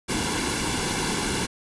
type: noise with comb filter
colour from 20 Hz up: pink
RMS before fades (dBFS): -26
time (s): 0.08-1.47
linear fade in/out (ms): 20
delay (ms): 1.6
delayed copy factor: -0.65
effects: resampled to 24000 Hz

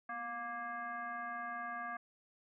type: tone with frequency modulation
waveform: sine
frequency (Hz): 1174.7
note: D6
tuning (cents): 0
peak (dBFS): -39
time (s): 0.09-1.97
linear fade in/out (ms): 5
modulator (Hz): 465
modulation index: 1.3
effects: none

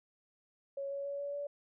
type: tone with pitch steps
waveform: sine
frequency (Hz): 554.4 / 559.2 / 564.1 / 569 / 574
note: C#5 / C#5 / C#5 / C#5 / D5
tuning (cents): 0 / +15 / +30 / +45 / -40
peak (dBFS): -36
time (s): 0.77-1.47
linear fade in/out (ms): 5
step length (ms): 140
effects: none

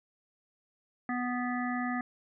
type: harmonic tone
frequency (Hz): 246.9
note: B3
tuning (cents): 0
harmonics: 1 / 3 / 5 / 7 / 8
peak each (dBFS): -32 / -37 / -39 / -40 / -41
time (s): 1.09-2.01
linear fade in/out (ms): 2
effects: none

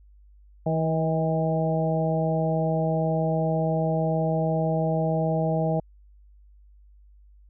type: harmonic tone with a mistuned harmonic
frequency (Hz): 161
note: E3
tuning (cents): -41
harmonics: 1 / 2 / 3 / 4 / 5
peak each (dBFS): -24 / -33 / -30 / -27 / -32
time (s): 0.66-5.8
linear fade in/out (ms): 5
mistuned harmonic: 4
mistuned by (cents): -17
effects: added 50 Hz sine -50 dBFS peak until 7.49 s

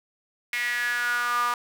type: tone with high-pass filter sweep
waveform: sawtooth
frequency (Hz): 241.7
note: B3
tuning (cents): -37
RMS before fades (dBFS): -26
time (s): 0.53-1.54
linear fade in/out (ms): 2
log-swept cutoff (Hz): 2100 to 1100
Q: 8
effects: none

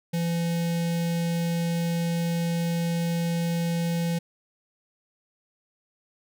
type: tone with notch filter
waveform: square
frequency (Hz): 168.9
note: E3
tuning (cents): +42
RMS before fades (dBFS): -26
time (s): 0.13-4.19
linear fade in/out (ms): 10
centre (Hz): 1200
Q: 1.3
effects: none

